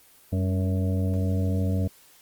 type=harmonic tone with a mistuned harmonic; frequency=93.4 Hz; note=F#2; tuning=17 cents sharp; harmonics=1 / 2 / 3 / 5 / 6 / 7; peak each=-23 / -29 / -33 / -37 / -39 / -40 dBFS; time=0.32-1.88 s; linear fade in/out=10 ms; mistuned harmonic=2; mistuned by=+64 cents; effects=white hiss -55 dBFS RMS until 2.21 s + Opus 24 kbps